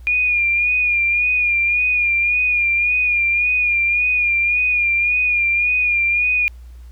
sine tone with vibrato, 2429 Hz, D#7, 42 cents flat, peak -14 dBFS, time 0.07-6.48 s, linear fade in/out 0 ms, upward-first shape sine, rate 1.8 Hz, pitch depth 43 cents each way, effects added 60 Hz sine -35 dBFS peak until 6.91 s + pink hiss -57 dBFS RMS until 6.91 s

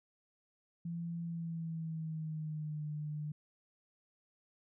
sine tone with pitch glide, 169 to 150.56 Hz, E3 to D3, +43 to +43 cents, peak -37 dBFS, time 0.85-3.32 s, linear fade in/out 5 ms, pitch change -200 cents, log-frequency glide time 1.22-2.85 s, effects none

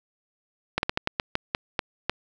slowing click train, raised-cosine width 0.3 ms, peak -7 dBFS, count 10, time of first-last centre 0.78-2.096 s, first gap 51 ms, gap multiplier 1.25, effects none

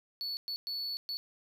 triangle tone bursts at uneven times, 4435 Hz, C#8, in tune, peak -33 dBFS, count 4, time 0.21-0.37 / 0.48-0.56 / 0.67-0.97 / 1.09-1.17 s, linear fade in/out 0 ms, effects 12-bit

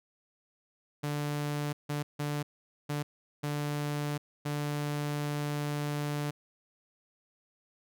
sawtooth tone bursts at uneven times, 146.83 Hz, D3, in tune, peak -27 dBFS, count 6, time 1.03-1.73 / 1.89-2.03 / 2.19-2.43 / 2.89-3.03 / 3.43-4.18 / 4.45-6.31 s, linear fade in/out 10 ms, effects none

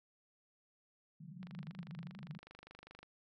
white band-pass noise, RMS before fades -49 dBFS, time 1.2-2.38 s, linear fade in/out 10 ms, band 140 to 200 Hz, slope 96 dB/octave
click train, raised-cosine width 0.3 ms, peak -38 dBFS, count 41, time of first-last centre 1.43-3.03 s, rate 25 Hz
effects none

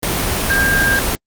sine tone in noise, 1602 Hz, G6, 37 cents sharp, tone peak -13 dBFS, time 0.5-0.99 s, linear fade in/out 0 ms, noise pink, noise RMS -18 dBFS, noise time 0.03-1.15 s, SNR +2 dB, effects Opus 24 kbps

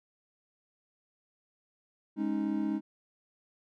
triangle chord, Ab suspended fourth, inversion none, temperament equal with one note detuned, 207.7 / 275.3 / 311.1 Hz, Ab3 / Db4 / Eb4, 0 / -12 / 0 cents, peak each -31 / -33 / -30 dBFS, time 2.16-2.81 s, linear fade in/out 50 ms, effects none

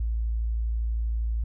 sine tone, 56.3 Hz, A1, 40 cents sharp, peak -24 dBFS, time 0-1.44 s, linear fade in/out 5 ms, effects none

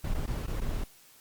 brown noise with dropouts, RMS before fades -31 dBFS, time 0.04-0.84 s, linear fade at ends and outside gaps 5 ms, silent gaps 0.14-0.145 / 0.262-0.275 / 0.464-0.477 / 0.604-0.615 s, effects white hiss -57 dBFS RMS until 1.2 s + Opus 48 kbps

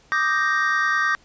triangle chord, Eb major seventh, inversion third, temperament equal, 1174.7 / 1244.5 / 1568 / 1864.7 Hz, D6 / Eb6 / G6 / Bb6, 0 / 0 / 0 / 0 cents, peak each -23 / -25 / -21 / -21 dBFS, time 0.12-1.15 s, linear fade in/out 0 ms, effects pink hiss -55 dBFS RMS until 1.24 s + resampled to 16000 Hz

